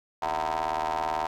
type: ring-modulated tone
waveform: 25% pulse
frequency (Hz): 78.4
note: D#2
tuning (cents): +14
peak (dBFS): -20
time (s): 0.22-1.27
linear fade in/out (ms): 5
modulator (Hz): 832
effects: low-pass 6000 Hz 12 dB/octave + 10-bit